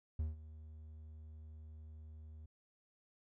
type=tone with ADSR envelope; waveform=triangle; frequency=77.78 Hz; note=D#2; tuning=in tune; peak=-31 dBFS; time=0.19-2.46 s; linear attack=5 ms; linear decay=160 ms; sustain=-17 dB; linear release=6 ms; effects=none